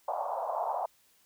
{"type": "band-pass noise", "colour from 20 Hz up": "pink", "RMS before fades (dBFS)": -33, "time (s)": [0.08, 0.86], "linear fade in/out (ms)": 5, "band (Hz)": [610, 1000], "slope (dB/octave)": 48, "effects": ["white hiss -66 dBFS RMS until 1.25 s"]}